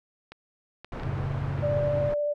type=clicks; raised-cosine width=0.3 ms; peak=-26 dBFS; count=4; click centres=0.32 / 0.846 / 0.998 / 1.034 s
type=low-pass noise; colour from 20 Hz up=pink; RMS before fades=-36 dBFS; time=0.92-2.14 s; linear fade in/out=2 ms; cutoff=1400 Hz; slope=12 dB/octave
type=chord; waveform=sine; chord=F# minor; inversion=none; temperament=equal; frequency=92.5 / 110 / 138.59 Hz; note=F#2 / A2 / C#3; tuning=0 / 0 / 0 cents; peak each=-34 / -34 / -30 dBFS; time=1.03-2.1 s; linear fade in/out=5 ms
type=tone with vibrato; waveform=sine; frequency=587.3 Hz; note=D5; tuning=in tune; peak=-24 dBFS; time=1.62-2.34 s; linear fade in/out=20 ms; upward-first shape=triangle; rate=14 Hz; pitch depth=11 cents each way
effects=none